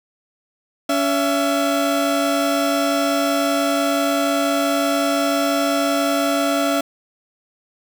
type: tone pair together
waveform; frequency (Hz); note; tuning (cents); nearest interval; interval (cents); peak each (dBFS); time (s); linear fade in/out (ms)
30% pulse; 282 / 669.8; C#4 / E5; +30 / +27; octave + minor third; 1497; -17; 0.89-6.81; 5
effects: none